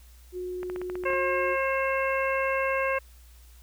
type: tone with vibrato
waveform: sine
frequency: 362.7 Hz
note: F#4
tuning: 34 cents flat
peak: -31 dBFS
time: 0.32-1.57 s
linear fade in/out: 50 ms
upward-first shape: triangle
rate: 20 Hz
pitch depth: 10 cents each way
type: clicks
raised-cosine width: 0.5 ms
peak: -24 dBFS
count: 9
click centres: 0.631 / 0.699 / 0.761 / 0.816 / 0.899 / 0.955 / 1.037 / 1.103 / 1.134 s
type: harmonic tone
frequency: 536 Hz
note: C5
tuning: 42 cents sharp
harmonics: 1 / 2 / 3 / 4 / 5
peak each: -27 / -30 / -32 / -33 / -34 dBFS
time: 1.05-2.99 s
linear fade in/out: 10 ms
effects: added 60 Hz sine -49 dBFS peak until 3.62 s + white hiss -59 dBFS RMS until 3.62 s